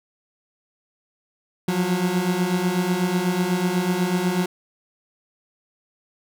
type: beating tone pair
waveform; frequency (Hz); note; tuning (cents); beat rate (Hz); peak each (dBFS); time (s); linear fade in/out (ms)
30% pulse; 174.9 / 183; F3 / F#3; +3 / -19; 8.1; -22 / -19; 1.68-4.46; 5
effects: none